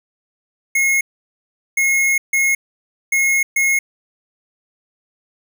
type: tone bursts at uneven times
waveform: square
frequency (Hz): 2163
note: C#7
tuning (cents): -43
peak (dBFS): -14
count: 5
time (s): 0.75-1.01 / 1.77-2.18 / 2.33-2.55 / 3.12-3.43 / 3.56-3.79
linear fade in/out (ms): 5
effects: none